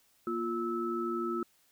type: tone cluster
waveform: sine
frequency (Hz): 236.3 / 348.8 / 1305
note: A#3 / F4 / E6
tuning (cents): +24 / -2 / -18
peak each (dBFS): -37 / -33 / -36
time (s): 0.27-1.43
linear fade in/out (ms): 2
effects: white hiss -68 dBFS RMS until 1.71 s